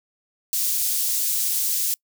white high-pass noise, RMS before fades -23 dBFS, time 0.53-1.94 s, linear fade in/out 0 ms, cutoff 5400 Hz, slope 12 dB/octave, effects noise-tail reverb RT60 0.1 s tail -26 dB re dry

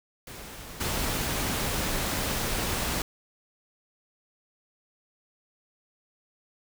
pink noise with level steps, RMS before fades -42 / -29 dBFS, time 0.27-3.02 s, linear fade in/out 2 ms, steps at 0.8 s, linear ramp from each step 10 ms, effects none

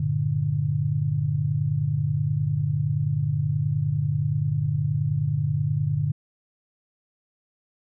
sine chord, G minor, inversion none, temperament equal, 98 / 116.54 / 146.83 Hz, G2 / Bb2 / D3, 0 / 0 / 0 cents, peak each -29 / -27 / -23 dBFS, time 0-6.12 s, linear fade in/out 5 ms, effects none

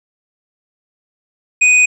square tone, 2489 Hz, D#7, in tune, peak -8 dBFS, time 1.61-1.86 s, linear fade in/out 10 ms, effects resampled to 22050 Hz

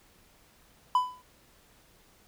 triangle tone with exponential decay, 1000 Hz, B5, 21 cents sharp, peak -16 dBFS, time 0.95-1.22 s, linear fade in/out 2 ms, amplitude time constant 58 ms, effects pink hiss -61 dBFS RMS until 2.27 s

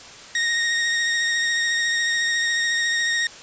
sawtooth tone with vibrato, 1864.7 Hz, A#6, in tune, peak -16 dBFS, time 0.35-3.27 s, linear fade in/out 2 ms, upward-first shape triangle, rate 14 Hz, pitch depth 22 cents each way, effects white hiss -41 dBFS RMS until 3.42 s + resampled to 16000 Hz

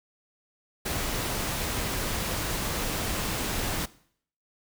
pink noise, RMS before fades -30 dBFS, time 0.85-3.86 s, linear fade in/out 10 ms, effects noise-tail reverb RT60 0.6 s tail -19 dB re dry

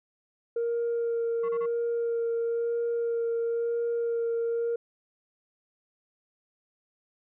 sine tone with vibrato, 466.2 Hz, A#4, in tune, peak -24 dBFS, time 0.56-4.76 s, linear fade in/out 5 ms, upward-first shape sine, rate 0.99 Hz, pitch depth 11 cents each way
sine tone bursts, 1108.7 Hz, C#6, in tune, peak -33 dBFS, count 3, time 1.43-1.663 s, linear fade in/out 10 ms, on 59 ms, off 28 ms
effects tanh soft clip ceiling -23 dBFS

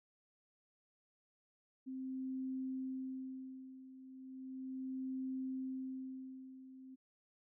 sine tone with tremolo, 261.6 Hz, C4, in tune, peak -38 dBFS, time 1.86-6.96 s, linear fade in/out 20 ms, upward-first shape sine, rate 0.36 Hz, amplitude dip 80%, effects none

